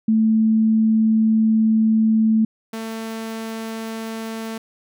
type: tone pair in turn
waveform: sine / sawtooth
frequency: 220.4 / 223.7 Hz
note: A3 / A3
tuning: +3 / +29 cents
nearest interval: unison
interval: 26 cents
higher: second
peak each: -13 / -23 dBFS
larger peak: first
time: 0.08-2.45 / 2.73-4.58 s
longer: first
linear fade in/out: 5 ms
effects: none